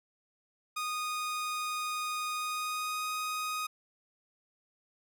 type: tone with pitch glide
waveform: sawtooth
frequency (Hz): 1236 to 1248.9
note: D#6 to D#6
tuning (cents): -12 to +6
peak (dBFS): -29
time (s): 0.76-3.67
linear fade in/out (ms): 10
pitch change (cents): +18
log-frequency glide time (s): 2.34-3.14
effects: none